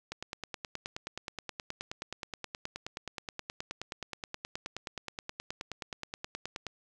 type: click train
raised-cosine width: 0.2 ms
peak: -20 dBFS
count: 63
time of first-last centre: 0.12-6.667 s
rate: 9.47 Hz
effects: none